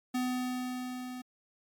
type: tone with level ramp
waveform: square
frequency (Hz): 251.6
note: B3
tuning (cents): +32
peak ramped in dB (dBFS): -29 to -40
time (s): 0.14-1.22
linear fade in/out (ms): 10
effects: MP3 96 kbps